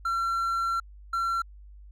triangle tone pair in turn, 1360 / 1360 Hz, F6 / F6, -46 / -46 cents, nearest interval unison, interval 0 cents, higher neither, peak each -23 dBFS, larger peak neither, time 0.05-0.8 / 1.13-1.42 s, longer first, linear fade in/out 5 ms, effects added 50 Hz sine -45 dBFS peak until 1.91 s

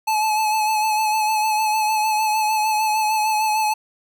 square tone with vibrato, 862 Hz, A5, 36 cents flat, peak -18 dBFS, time 0.07-3.74 s, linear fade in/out 10 ms, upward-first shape sine, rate 6.6 Hz, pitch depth 31 cents each way, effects none

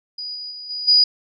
sine tone with level steps, 4916 Hz, D#8, 22 cents flat, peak -27 / -29 / -32 / -25 / -10 dBFS, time 0.18-1.04 s, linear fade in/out 5 ms, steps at 0.34 / 0.5 / 0.69 / 0.87 s, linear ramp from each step 20 ms, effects none

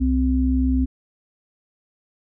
sine tone pair together, 64.75 / 259 Hz, C2 / C4, -17 / -17 cents, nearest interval 2 octaves, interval 2400 cents, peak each -19 dBFS, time 0-0.86 s, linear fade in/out 20 ms, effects none

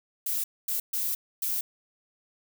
violet noise bursts at uneven times, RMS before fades -29 dBFS, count 4, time 0.26-0.44 / 0.68-0.8 / 0.93-1.15 / 1.42-1.61 s, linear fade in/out 5 ms, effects none

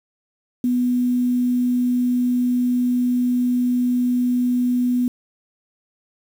sine tone, 246.9 Hz, B3, in tune, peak -16 dBFS, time 0.64-5.08 s, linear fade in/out 2 ms, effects 7-bit

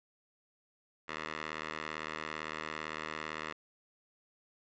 10% pulse tone with band-pass filter, 77.78 Hz, D#2, in tune, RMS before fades -41 dBFS, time 1.08-3.53 s, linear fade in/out 10 ms, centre 1800 Hz, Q 1.2, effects resampled to 16000 Hz

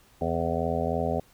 harmonic tone, 83.2 Hz, E2, 17 cents sharp, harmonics 1 / 2 / 3 / 5 / 6 / 7 / 8 / 9, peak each -33 / -33 / -33 / -33 / -33 / -33 / -33 / -33 dBFS, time 0.21-1.2 s, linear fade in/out 5 ms, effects pink hiss -59 dBFS RMS until 1.33 s

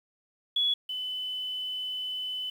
sine tone pair in turn, 3383 / 3014 Hz, G#7 / F#7, +31 / +31 cents, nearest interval major second, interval 200 cents, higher first, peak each -23 / -31 dBFS, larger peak first, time 0.56-0.74 / 0.89-2.5 s, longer second, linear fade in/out 5 ms, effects 9-bit

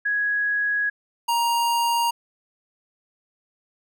sine / square tone pair in turn, 1666 / 938.3 Hz, G#6 / A#5, +5 / +11 cents, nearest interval minor seventh, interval 994 cents, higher first, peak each -20 dBFS, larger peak neither, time 0.05-0.9 / 1.28-2.11 s, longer first, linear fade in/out 10 ms, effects none

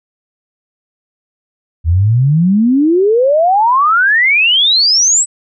sine exponential sweep, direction up, 77.78 to 8080 Hz, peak -7 dBFS, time 1.84-5.26 s, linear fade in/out 50 ms, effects none

